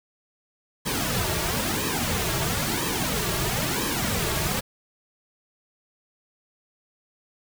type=noise with flanger; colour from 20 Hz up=pink; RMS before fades=-26 dBFS; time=0.85-4.61 s; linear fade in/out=20 ms; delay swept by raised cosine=1.4 to 4 ms; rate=1 Hz; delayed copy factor=-0.8; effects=none